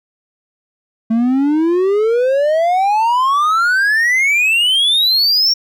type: exponential sweep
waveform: triangle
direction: up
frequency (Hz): 220.6 to 5588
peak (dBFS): -9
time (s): 1.1-5.54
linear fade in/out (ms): 10
effects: none